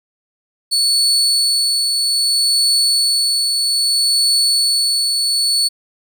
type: tone with tremolo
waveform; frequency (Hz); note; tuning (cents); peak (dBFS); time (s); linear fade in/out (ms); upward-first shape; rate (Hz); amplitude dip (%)
35% pulse; 4435; C#8; 0; -10; 0.71-5.69; 20; triangle; 0.62; 35
effects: none